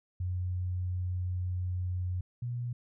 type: tone pair in turn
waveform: sine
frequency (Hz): 90.6 / 120.94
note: F#2 / B2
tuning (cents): -36 / -36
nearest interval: perfect fourth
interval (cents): 500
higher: second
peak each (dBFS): -30 / -32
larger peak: first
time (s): 0.2-2.21 / 2.42-2.73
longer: first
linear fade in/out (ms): 5
effects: none